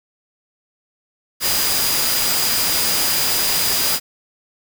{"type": "tone in noise", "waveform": "sine", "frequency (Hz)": 4905, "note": "D#8", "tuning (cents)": -26, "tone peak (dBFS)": -23, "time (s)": [1.4, 4], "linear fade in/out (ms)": 50, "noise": "white", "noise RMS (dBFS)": -19, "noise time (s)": [1.4, 4], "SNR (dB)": -7, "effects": []}